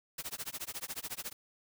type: noise with tremolo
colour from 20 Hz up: white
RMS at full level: -38 dBFS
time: 0.18-1.33 s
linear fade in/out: 5 ms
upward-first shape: sine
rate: 14 Hz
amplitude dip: 100%
effects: none